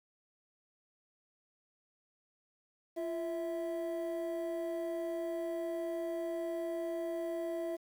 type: tone pair together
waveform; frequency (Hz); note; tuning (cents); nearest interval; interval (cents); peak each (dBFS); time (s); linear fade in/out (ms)
triangle; 342.7 / 656; F4 / E5; -33 / -9; major seventh; 1124; -35 / -35; 2.96-7.77; 20
effects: tanh soft clip ceiling -26 dBFS + 10-bit